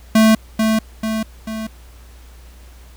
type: tone with echo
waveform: square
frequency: 220 Hz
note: A3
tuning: in tune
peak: -9 dBFS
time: 0.15-0.35 s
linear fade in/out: 5 ms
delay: 440 ms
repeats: 3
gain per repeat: -5 dB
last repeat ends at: 1.67 s
effects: added 60 Hz sine -39 dBFS peak until 2.96 s + pink hiss -49 dBFS RMS until 2.96 s